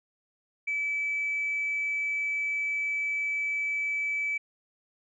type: tone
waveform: sine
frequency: 2303 Hz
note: D7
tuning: 34 cents flat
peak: -26 dBFS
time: 0.67-4.38 s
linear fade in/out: 10 ms
effects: tanh soft clip ceiling -22 dBFS